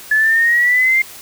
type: exponential sweep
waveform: sine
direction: up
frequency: 1714 to 2117 Hz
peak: -10 dBFS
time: 0.11-1.02 s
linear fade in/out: 5 ms
effects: white hiss -36 dBFS RMS until 1.21 s